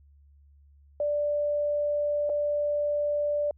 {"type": "tone with dropouts", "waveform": "sine", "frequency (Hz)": 587.3, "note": "D5", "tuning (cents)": 0, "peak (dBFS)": -24, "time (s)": [1, 3.51], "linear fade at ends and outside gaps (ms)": 2, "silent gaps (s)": [2.294, 2.298], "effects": ["added 71 Hz sine -54 dBFS peak until 3.57 s"]}